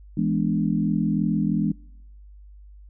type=chord; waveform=sine; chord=E dominant seventh; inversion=none; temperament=equal; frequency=164.81 / 207.7 / 246.9 / 293.7 Hz; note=E3 / G#3 / B3 / D4; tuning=0 / 0 / 0 / 0 cents; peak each=-25 / -23 / -28 / -27 dBFS; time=0.17-1.72 s; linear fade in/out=5 ms; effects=noise-tail reverb RT60 0.8 s tail -25 dB re dry + added 50 Hz sine -43 dBFS peak until 2.89 s